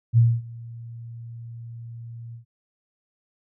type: tone with ADSR envelope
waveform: sine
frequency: 116.54 Hz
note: A#2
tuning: in tune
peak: -11 dBFS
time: 0.13-2.45 s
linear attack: 45 ms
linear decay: 240 ms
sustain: -24 dB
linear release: 110 ms
effects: none